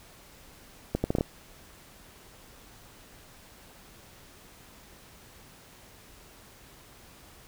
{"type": "accelerating click train", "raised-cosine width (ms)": 2, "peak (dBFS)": -12, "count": 6, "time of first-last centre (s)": [0.95, 1.209], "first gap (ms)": 90, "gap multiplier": 0.72, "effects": ["pink hiss -53 dBFS RMS until 7.47 s"]}